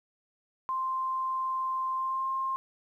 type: tone with pitch glide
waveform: sine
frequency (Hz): 1046.5 to 1061.1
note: C6 to C6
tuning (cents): 0 to +24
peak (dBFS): -28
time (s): 0.69-2.56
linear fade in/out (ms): 0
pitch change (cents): +24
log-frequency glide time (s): 1.95-2.29
effects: 11-bit